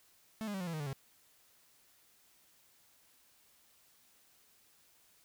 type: tone with pitch steps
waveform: 45% pulse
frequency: 220 / 205.3 / 191.52 / 178.7 / 166.73 / 155.56 / 145.15 / 135.43 Hz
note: A3 / G#3 / G3 / F3 / E3 / D#3 / D3 / C#3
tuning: 0 / -20 / -40 / +40 / +20 / 0 / -20 / -40 cents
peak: -37 dBFS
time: 0.41-0.93 s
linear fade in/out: 0 ms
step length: 65 ms
effects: white hiss -67 dBFS RMS until 5.24 s